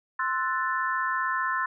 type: chord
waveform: sine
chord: F# half-diminished seventh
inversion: second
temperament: equal with one note detuned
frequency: 1046.5 / 1324.6 / 1480 / 1760 Hz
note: C6 / E6 / F#6 / A6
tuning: 0 / +8 / 0 / 0 cents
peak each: -28 / -32 / -33 / -30 dBFS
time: 0.19-1.66 s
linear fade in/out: 5 ms
effects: none